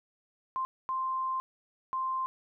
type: tone bursts at uneven times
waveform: sine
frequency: 1046.5 Hz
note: C6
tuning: in tune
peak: -29 dBFS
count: 3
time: 0.56-0.65 / 0.89-1.4 / 1.93-2.26 s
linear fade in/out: 0 ms
effects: none